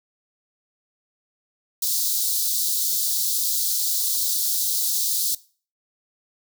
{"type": "high-pass noise", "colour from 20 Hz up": "white", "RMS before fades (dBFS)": -23, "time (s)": [1.82, 5.35], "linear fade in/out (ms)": 5, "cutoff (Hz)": 3800, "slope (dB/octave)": 48, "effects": ["noise-tail reverb RT60 0.4 s tail -20 dB re dry"]}